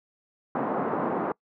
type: band-pass noise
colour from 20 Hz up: pink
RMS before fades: -28 dBFS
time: 0.55-1.32 s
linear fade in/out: 2 ms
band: 200 to 1200 Hz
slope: 24 dB/octave
effects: noise-tail reverb RT60 0.1 s tail -25 dB re dry